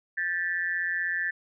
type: tone with amplitude modulation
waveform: sine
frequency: 1760 Hz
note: A6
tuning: in tune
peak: -22 dBFS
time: 0.17-1.31 s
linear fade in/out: 10 ms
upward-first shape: sine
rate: 176 Hz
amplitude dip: 90%
effects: none